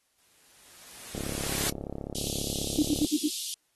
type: noise with exponential growth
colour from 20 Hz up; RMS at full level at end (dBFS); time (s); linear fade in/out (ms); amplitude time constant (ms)
white; -27; 0.18-1.7; 5; 330
type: click train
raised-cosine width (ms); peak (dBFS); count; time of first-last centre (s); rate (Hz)
2; -22; 67; 1.15-3.047; 34.8
type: high-pass noise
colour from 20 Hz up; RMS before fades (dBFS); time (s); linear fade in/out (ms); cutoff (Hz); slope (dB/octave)
pink; -35; 2.15-3.54; 0; 3100; 48
type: tone bursts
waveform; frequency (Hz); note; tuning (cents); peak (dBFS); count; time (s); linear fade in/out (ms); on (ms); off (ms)
sine; 300; D4; +37; -21; 5; 2.78-3.283; 10; 51; 62
effects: white hiss -72 dBFS RMS until 3.75 s + AAC 32 kbps